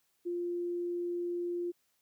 sine tone, 349.2 Hz, F4, in tune, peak -32 dBFS, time 0.25-1.72 s, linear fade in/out 20 ms, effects white hiss -75 dBFS RMS until 2.01 s + high-pass 60 Hz 12 dB/octave

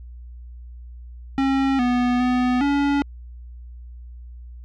square tone with pitch steps, 270.4 / 246 / 249.7 / 283.5 Hz, C#4 / B3 / B3 / C#4, -43 / -7 / +19 / +39 cents, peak -18 dBFS, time 1.38-3.02 s, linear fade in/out 0 ms, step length 410 ms, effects added 60 Hz sine -36 dBFS peak until 4.64 s + low-pass 3000 Hz 12 dB/octave

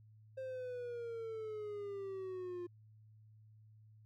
triangle exponential sweep, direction down, 529 to 349.7 Hz, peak -39 dBFS, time 0.37-2.67 s, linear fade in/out 10 ms, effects added 108 Hz sine -59 dBFS peak until 4.05 s

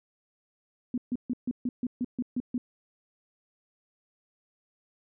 sine tone bursts, 246.9 Hz, B3, in tune, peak -26 dBFS, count 10, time 0.94-2.58 s, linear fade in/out 2 ms, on 38 ms, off 140 ms, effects none

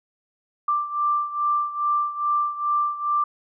sine beating tone pair, 1179 / 1181.4 Hz, D6 / D6, +6 / +10 cents, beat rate 2.4 Hz, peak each -22 / -26 dBFS, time 0.68-3.24 s, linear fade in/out 5 ms, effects none

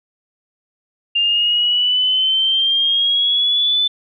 sine exponential sweep, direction up, 2794 to 3520 Hz, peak -13 dBFS, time 1.15-3.88 s, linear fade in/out 10 ms, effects none

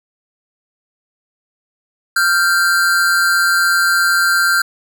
square tone pair together, 1390.9 / 1568 Hz, F6 / G6, -7 / 0 cents, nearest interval major second, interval 207 cents, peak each -15 dBFS, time 2.16-4.62 s, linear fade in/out 5 ms, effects none

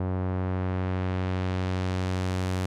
sawtooth tone with low-pass filter sweep, 92.5 Hz, F#2, in tune, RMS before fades -28 dBFS, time 0-2.66 s, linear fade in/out 5 ms, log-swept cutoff 1000 to 11000 Hz, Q 0.72, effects none

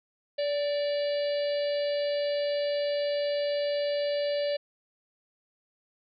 harmonic tone with a mistuned harmonic, 578 Hz, D5, 28 cents flat, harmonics 1 / 3 / 4 / 5 / 6 / 7 / 8, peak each -26 / -43 / -46 / -42 / -47 / -43 / -43 dBFS, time 0.38-4.57 s, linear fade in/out 10 ms, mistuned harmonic 3, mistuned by +34 cents, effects none

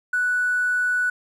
triangle tone with hard clipping, 1480 Hz, F#6, in tune, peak -19 dBFS, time 0.13-1.1 s, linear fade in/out 5 ms, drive 3 dB, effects none

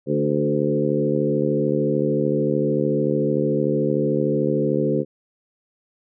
harmonic tone with a mistuned harmonic, 73.42 Hz, D2, in tune, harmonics 2 / 3 / 4 / 5 / 6 / 7, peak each -25 / -25 / -25 / -25 / -25 / -25 dBFS, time 0.06-5.05 s, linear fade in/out 50 ms, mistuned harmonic 5, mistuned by +17 cents, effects none

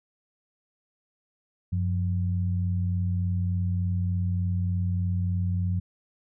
sine tone pair together, 93.5 / 176.87 Hz, F#2 / F3, +19 / +22 cents, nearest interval major seventh, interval 1103 cents, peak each -24 / -31 dBFS, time 1.72-5.8 s, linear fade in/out 10 ms, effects none

